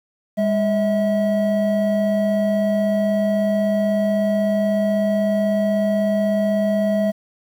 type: tone pair together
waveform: triangle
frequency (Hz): 203.2 / 645.8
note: G#3 / E5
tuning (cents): -38 / -36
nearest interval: octave + minor sixth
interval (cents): 2002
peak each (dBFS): -17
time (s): 0.37-7.12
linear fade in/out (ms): 20
effects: 8-bit